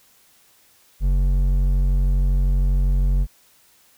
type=tone with hard clipping; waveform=triangle; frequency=46.34 Hz; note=F#1; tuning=3 cents sharp; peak=-17 dBFS; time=1-3.27 s; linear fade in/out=50 ms; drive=11 dB; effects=white hiss -56 dBFS RMS until 3.97 s